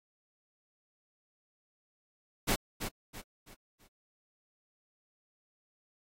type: noise with echo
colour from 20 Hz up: pink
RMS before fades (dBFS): -29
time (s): 2.47-2.56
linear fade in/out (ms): 20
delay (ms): 330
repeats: 4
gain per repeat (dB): -8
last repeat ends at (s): 3.88
effects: AAC 48 kbps